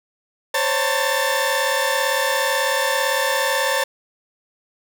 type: tone cluster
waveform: sawtooth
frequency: 522 / 560 / 903 / 1769 Hz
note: C5 / C#5 / A5 / A6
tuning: -4 / +18 / +45 / +9 cents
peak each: -20 dBFS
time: 0.54-3.84 s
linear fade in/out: 5 ms
effects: none